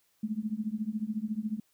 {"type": "tone with tremolo", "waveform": "sine", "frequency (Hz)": 215.3, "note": "A3", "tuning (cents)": -37, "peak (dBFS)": -26, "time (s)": [0.23, 1.6], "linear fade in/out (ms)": 5, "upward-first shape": "triangle", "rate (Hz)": 14, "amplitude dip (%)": 100, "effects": ["white hiss -71 dBFS RMS until 1.73 s"]}